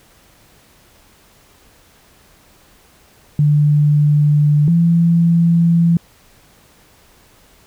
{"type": "tone pair in turn", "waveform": "sine", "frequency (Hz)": [148, 168.58], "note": ["D3", "E3"], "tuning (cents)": [14, 39], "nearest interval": "major second", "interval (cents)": 225, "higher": "second", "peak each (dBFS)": -9, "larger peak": "neither", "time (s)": [[3.39, 4.68], [4.68, 5.97]], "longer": "neither", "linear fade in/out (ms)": 2, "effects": ["pink hiss -50 dBFS RMS until 7.66 s"]}